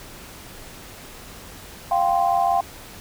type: chord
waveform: sine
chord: F suspended second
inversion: none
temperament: equal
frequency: 698.5 / 784 / 1046.5 Hz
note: F5 / G5 / C6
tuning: 0 / 0 / 0 cents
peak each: -20 / -20 / -26 dBFS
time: 1.91-2.61 s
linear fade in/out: 5 ms
effects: pink hiss -41 dBFS RMS until 3 s